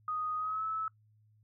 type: tone with pitch glide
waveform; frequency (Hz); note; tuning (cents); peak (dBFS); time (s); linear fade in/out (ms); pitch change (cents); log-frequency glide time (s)
sine; 1244.5 to 1302.6; D#6 to E6; 0 to -21; -32; 0.08-0.88; 2; +79; 0.37-0.64
effects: noise-tail reverb RT60 0.1 s tail -23 dB re dry + added 107 Hz sine -63 dBFS peak until 1.43 s